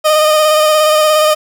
30% pulse tone with vibrato, 615 Hz, D#5, 20 cents flat, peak -5 dBFS, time 0.04-1.35 s, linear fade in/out 20 ms, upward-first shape square, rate 17 Hz, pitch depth 18 cents each way, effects 7-bit

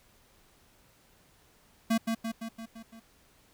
square tone with echo, 226.4 Hz, A3, 50 cents sharp, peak -24 dBFS, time 1.9-1.98 s, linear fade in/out 10 ms, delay 170 ms, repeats 6, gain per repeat -4 dB, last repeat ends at 3 s, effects pink hiss -63 dBFS RMS until 3.53 s

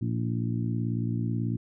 harmonic tone with a mistuned harmonic, 58.27 Hz, A#1, in tune, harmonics 2 / 3 / 4 / 5 / 6, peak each -28 / -34 / -33 / -37 / -41 dBFS, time 0.01-1.57 s, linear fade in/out 10 ms, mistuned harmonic 6, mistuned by -47 cents, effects none

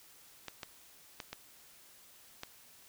clicks, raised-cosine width 0.2 ms, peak -23 dBFS, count 5, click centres 0.483 / 0.632 / 1.202 / 1.33 / 2.434 s, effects white hiss -59 dBFS RMS until 2.88 s

